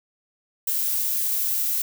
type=noise; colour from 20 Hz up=violet; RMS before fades=-24 dBFS; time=0.67-1.82 s; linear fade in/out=5 ms; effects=none